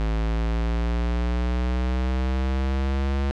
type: linear sweep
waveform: square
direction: up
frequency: 54 to 69.3 Hz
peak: -22 dBFS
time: 0-3.31 s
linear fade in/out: 0 ms
effects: low-pass 4000 Hz 12 dB/octave